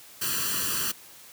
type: noise with comb filter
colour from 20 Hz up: white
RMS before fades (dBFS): -28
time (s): 0.21-0.92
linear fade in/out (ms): 10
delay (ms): 0.68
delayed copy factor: +0.9
effects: white hiss -49 dBFS RMS until 1.32 s + high-pass 80 Hz 12 dB/octave